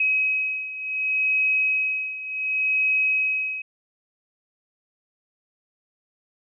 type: beating tone pair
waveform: sine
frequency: 2543 / 2543.68 Hz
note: D#7 / D#7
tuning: +37 / +38 cents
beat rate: 0.68 Hz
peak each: -22 / -26 dBFS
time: 0-3.62 s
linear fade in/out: 5 ms
effects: none